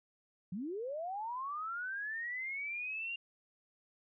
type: linear sweep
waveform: sine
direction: up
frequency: 164.81 to 2801 Hz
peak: -37 dBFS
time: 0.52-3.16 s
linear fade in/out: 5 ms
effects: none